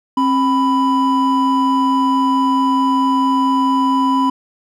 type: tone pair together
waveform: triangle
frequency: 267.5 / 993 Hz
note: C4 / B5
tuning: +38 / +9 cents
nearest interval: octave + major seventh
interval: 2271 cents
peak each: -13 dBFS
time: 0.17-4.3 s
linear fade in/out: 5 ms
effects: none